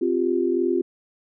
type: chord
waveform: sine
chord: C suspended fourth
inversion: none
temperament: equal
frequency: 261.6 / 349.2 / 392 Hz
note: C4 / F4 / G4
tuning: 0 / 0 / 0 cents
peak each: -26 / -21 / -25 dBFS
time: 0.01-0.82 s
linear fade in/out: 10 ms
effects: none